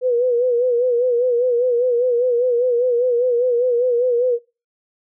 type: tone with vibrato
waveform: sine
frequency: 489.5 Hz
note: B4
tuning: 15 cents flat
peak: -14 dBFS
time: 0.01-4.39 s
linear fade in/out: 50 ms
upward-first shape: sine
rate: 5 Hz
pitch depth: 70 cents each way
effects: noise-tail reverb RT60 0.3 s tail -25 dB re dry